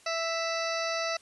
harmonic tone, 660 Hz, E5, 2 cents sharp, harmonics 1 / 2 / 3 / 4 / 6 / 7 / 8 / 9, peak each -32 / -35 / -37 / -38 / -40 / -40 / -41 / -42 dBFS, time 0.06-1.17 s, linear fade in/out 5 ms, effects white hiss -58 dBFS RMS until 1.21 s + resampled to 24000 Hz

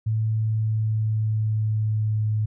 sine tone with pitch glide, 110 to 107.61 Hz, A2 to A2, 0 to -38 cents, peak -20 dBFS, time 0.06-2.46 s, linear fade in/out 10 ms, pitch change -38 cents, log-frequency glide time 0.25-2.29 s, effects none

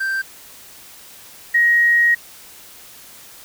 triangle / sine tone pair in turn, 1568 / 1886.5 Hz, G6 / A#6, 0 / +20 cents, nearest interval minor third, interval 320 cents, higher second, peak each -17 / -11 dBFS, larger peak second, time 0-0.22 / 1.54-2.15 s, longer second, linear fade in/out 10 ms, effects white hiss -42 dBFS RMS until 3.44 s

